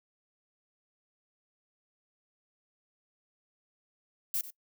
violet noise with echo, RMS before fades -31 dBFS, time 4.34-4.41 s, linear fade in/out 2 ms, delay 94 ms, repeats 1, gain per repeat -14 dB, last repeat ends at 4.504 s, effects noise-tail reverb RT60 0.1 s tail -21 dB re dry

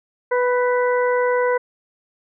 harmonic tone with a mistuned harmonic, 493.9 Hz, B4, in tune, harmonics 1 / 2 / 3 / 4, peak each -17 / -23 / -27 / -29 dBFS, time 0.31-1.58 s, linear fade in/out 10 ms, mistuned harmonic 3, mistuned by +16 cents, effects none

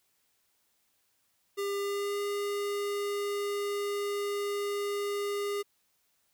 square tone with pitch glide, 400.8 to 406.6 Hz, G4 to G#4, +38 to -37 cents, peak -31 dBFS, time 1.57-5.63 s, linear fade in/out 20 ms, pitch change +25 cents, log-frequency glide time 1.79-2.2 s, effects white hiss -73 dBFS RMS until 6.33 s

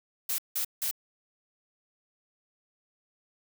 blue noise bursts, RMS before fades -30 dBFS, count 3, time 0.29-0.912 s, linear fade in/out 5 ms, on 94 ms, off 170 ms, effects none

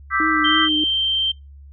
sine chord, E minor seventh, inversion third, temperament equal with one note detuned, 1174.7 / 1306.4 / 1568 / 1975.5 Hz, D6 / E6 / G6 / B6, 0 / -16 / 0 / 0 cents, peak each -22 dBFS, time 0.1-0.69 s, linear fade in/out 50 ms
sine tone with vibrato, 310 Hz, D#4, 6 cents flat, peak -21 dBFS, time 0.2-0.84 s, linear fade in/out 2 ms, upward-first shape triangle, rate 3.1 Hz, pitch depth 42 cents each way
sine tone, 3136 Hz, G7, in tune, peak -17 dBFS, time 0.44-1.32 s, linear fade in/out 10 ms
effects noise-tail reverb RT60 0.2 s tail -24 dB re dry + added 70 Hz sine -39 dBFS peak until 1.72 s

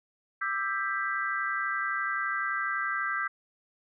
sine chord, E minor seventh, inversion third, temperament just, 1186.7 / 1318.5 / 1582.2 / 1977.8 Hz, D6 / E6 / G6 / B6, +18 / 0 / +16 / +2 cents, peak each -35 / -34 / -31 / -35 dBFS, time 0.41-3.28 s, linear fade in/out 10 ms, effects none

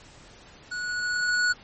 square tone with level ramp, 1465 Hz, F#6, 18 cents flat, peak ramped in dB -31 to -20 dBFS, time 0.71-1.53 s, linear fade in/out 10 ms, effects pink hiss -50 dBFS RMS until 1.63 s + MP3 32 kbps

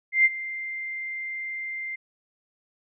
sine tone with ADSR envelope, 2093 Hz, C7, in tune, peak -13 dBFS, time 0.12-1.96 s, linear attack 130 ms, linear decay 34 ms, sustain -17 dB, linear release 11 ms, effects none

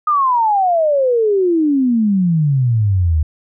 sine exponential sweep, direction down, 1244.5 to 74.4 Hz, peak -11 dBFS, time 0.07-3.23 s, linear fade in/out 5 ms, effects none

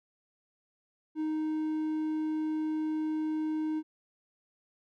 triangle tone, 311.1 Hz, D#4, in tune, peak -27 dBFS, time 1.15-3.83 s, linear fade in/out 50 ms, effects none

